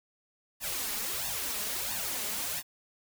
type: noise with flanger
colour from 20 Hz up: white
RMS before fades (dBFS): -34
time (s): 0.6-2.63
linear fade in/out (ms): 50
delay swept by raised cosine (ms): 1.1 to 4.9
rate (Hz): 1.5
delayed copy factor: +0.8
effects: none